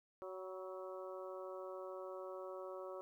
harmonic tone with a mistuned harmonic, 186.7 Hz, F#3, 16 cents sharp, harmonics 2 / 3 / 4 / 5 / 6 / 7, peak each -49 / -48 / -59 / -58 / -55 / -57 dBFS, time 0.22-3.01 s, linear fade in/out 0 ms, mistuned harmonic 5, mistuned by +39 cents, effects 13-bit

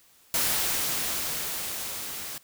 white noise with level ramp, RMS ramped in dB -25 to -37 dBFS, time 0.34-2.38 s, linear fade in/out 2 ms, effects white hiss -59 dBFS RMS until 2.43 s

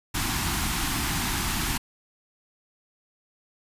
pink band-stop noise, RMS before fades -27 dBFS, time 0.14-1.78 s, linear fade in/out 10 ms, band 350 to 750 Hz, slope 48 dB/octave, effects resampled to 32000 Hz

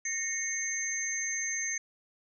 sine tone cluster, 1844 / 2183 / 6290 Hz, A#6 / C#7 / G8, -19 / -27 / +5 cents, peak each -37 / -38 / -32 dBFS, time 0.05-1.78 s, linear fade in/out 5 ms, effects none

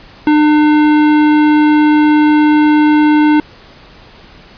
sine tone with hard clipping, 301.4 Hz, D4, 45 cents sharp, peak -8 dBFS, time 0.27-3.4 s, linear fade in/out 2 ms, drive 15 dB, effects pink hiss -39 dBFS RMS until 4.57 s + resampled to 11025 Hz

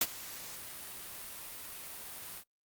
white noise with ADSR envelope, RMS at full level -26 dBFS, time 0.01-2.44 s, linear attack 4 ms, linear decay 44 ms, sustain -19 dB, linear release 61 ms, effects noise-tail reverb RT60 0.1 s tail -19 dB re dry + Opus 48 kbps

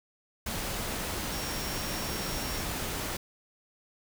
sine tone in noise, 5560 Hz, F8, 9 cents flat, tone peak -41 dBFS, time 1.32-2.62 s, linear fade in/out 5 ms, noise pink, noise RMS -34 dBFS, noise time 0.46-3.17 s, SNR -10 dB, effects none

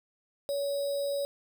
sine tone with sample-and-hold, 564 Hz, C#5, 30 cents sharp, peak -28 dBFS, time 0.49-1.25 s, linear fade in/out 0 ms, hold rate 4410 Hz, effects none

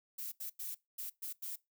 violet noise bursts at uneven times, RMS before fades -42 dBFS, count 6, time 0.18-0.32 / 0.4-0.5 / 0.59-0.75 / 0.98-1.1 / 1.22-1.33 / 1.42-1.56 s, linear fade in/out 10 ms, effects noise-tail reverb RT60 0.2 s tail -21 dB re dry

